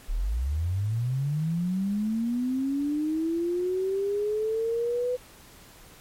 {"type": "linear sweep", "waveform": "sine", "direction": "up", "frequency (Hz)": [32.7, 502], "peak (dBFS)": -24, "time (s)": [0.08, 5.17], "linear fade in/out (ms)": 20, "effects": ["pink hiss -51 dBFS RMS until 6 s", "MP3 64 kbps"]}